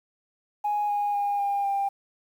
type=tone with pitch steps; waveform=sine; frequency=830.6 / 821.5 / 812.6 / 803.7 / 794.9 Hz; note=G#5 / G#5 / G#5 / G5 / G5; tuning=0 / -19 / -38 / +43 / +24 cents; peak=-22 dBFS; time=0.64-1.89 s; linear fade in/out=10 ms; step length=250 ms; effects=tanh soft clip ceiling -19 dBFS + 9-bit